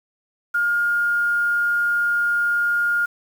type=tone with quantisation; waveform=sine; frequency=1417 Hz; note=F6; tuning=25 cents sharp; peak=-17 dBFS; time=0.54-3.06 s; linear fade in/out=10 ms; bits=7; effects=none